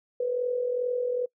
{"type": "tone with amplitude modulation", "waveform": "sine", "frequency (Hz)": 493.9, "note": "B4", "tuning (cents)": 0, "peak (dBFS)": -22, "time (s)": [0.2, 1.26], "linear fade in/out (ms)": 5, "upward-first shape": "sine", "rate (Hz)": 42.4, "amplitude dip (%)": 60, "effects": ["noise-tail reverb RT60 0.1 s tail -23 dB re dry"]}